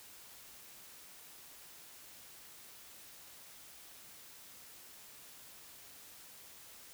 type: silence
effects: white hiss -55 dBFS RMS until 6.93 s